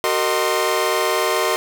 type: tone cluster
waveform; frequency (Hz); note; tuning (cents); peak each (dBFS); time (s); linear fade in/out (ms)
sawtooth; 377 / 457.2 / 617 / 1051; F#4 / A#4 / D#5 / C6; +32 / -34 / -15 / +7; -19; 0.04-1.56; 0
effects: none